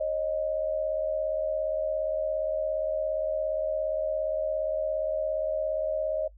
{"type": "tone pair together", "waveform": "sine", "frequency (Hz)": [545, 622.3], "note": ["C#5", "D#5"], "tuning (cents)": [-29, 0], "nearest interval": "major second", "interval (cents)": 229, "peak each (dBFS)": [-31, -27], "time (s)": [0, 6.28], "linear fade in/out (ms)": 10, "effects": ["noise-tail reverb RT60 0.1 s tail -22 dB re dry", "added 50 Hz sine -49 dBFS peak until 6.37 s"]}